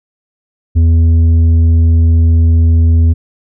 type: tone with tanh clipping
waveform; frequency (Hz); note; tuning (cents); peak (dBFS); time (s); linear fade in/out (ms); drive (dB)
sine; 82.4; E2; 0; -6; 0.75-3.14; 20; 6
effects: none